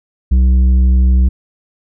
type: tone with tanh clipping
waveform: sine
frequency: 63.4 Hz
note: B1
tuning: 46 cents sharp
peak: -8 dBFS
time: 0.31-1.29 s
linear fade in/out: 10 ms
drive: 7 dB
effects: none